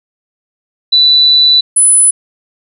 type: tone pair in turn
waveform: sine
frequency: 3975 / 10016 Hz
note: B7 / D#9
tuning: +10 / +10 cents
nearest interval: octave + major third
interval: 1600 cents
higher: second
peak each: -4 dBFS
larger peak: neither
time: 0.92-1.61 / 1.76-2.11 s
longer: first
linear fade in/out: 10 ms
effects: none